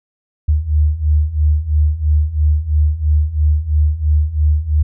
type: beating tone pair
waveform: sine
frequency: 74 / 77 Hz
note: D2 / D#2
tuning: +14 / -17 cents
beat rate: 3 Hz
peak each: -16 / -13 dBFS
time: 0.48-4.83 s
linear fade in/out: 10 ms
effects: none